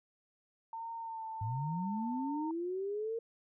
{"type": "tone with vibrato", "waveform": "sine", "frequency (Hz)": 903, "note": "A5", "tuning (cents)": 45, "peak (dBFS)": -39, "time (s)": [0.73, 2.51], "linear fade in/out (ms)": 2, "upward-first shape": "sine", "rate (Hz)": 1.3, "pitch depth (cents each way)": 28}
{"type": "linear sweep", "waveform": "sine", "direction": "up", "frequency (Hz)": [100.1, 463.5], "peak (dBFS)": -34, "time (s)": [1.41, 3.19], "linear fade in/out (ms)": 5}
{"effects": []}